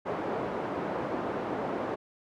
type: band-pass noise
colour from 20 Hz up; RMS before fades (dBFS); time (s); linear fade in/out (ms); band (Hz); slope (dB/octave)
pink; -33; 0.05-1.96; 20; 270 to 940; 12
effects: none